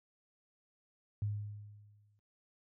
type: tone with exponential decay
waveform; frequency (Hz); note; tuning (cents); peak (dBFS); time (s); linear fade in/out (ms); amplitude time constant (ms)
sine; 103.83; G#2; 0; -30; 1.22-2.19; 0; 210
effects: high-pass 60 Hz 12 dB/octave